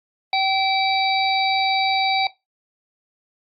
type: harmonic tone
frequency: 771 Hz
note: G5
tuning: 29 cents flat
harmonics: 1 / 3 / 5 / 6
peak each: -19 / -23 / -25 / -28 dBFS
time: 0.33-2.27 s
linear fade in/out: 2 ms
effects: noise-tail reverb RT60 0.2 s tail -17 dB re dry + AAC 64 kbps